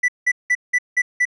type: tone bursts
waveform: triangle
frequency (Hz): 1975.5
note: B6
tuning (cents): 0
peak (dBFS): -12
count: 6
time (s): 0.03-1.254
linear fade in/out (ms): 10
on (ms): 54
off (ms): 180
effects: resampled to 24000 Hz